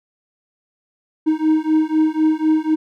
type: beating tone pair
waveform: triangle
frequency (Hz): 311.1 / 315.1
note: D#4 / D#4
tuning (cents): 0 / +22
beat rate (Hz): 4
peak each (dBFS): -15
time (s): 1.26-2.76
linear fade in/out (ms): 20
effects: none